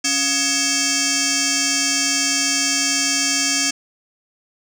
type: tone with frequency modulation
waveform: sine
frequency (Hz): 277.2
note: C#4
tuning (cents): 0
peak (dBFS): -14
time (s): 0.04-3.71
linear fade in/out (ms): 10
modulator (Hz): 976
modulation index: 7.4
effects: tanh soft clip ceiling -15 dBFS